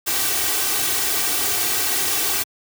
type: noise with comb filter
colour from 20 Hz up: white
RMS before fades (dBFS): -21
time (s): 0.06-2.44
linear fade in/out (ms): 20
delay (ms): 2.6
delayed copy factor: +0.9
effects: high-pass 80 Hz 12 dB/octave